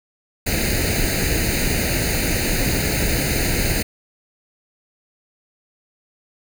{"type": "noise with comb filter", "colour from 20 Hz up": "pink", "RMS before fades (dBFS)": -20, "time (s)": [0.46, 3.83], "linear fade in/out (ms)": 10, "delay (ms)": 0.45, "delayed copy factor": 0.85, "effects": []}